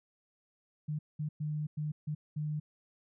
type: tone bursts at uneven times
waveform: sine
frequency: 151.2 Hz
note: D#3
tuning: 49 cents flat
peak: -32 dBFS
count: 6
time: 0.88-0.99 / 1.19-1.29 / 1.4-1.67 / 1.77-1.92 / 2.07-2.15 / 2.36-2.6 s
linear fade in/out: 10 ms
effects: none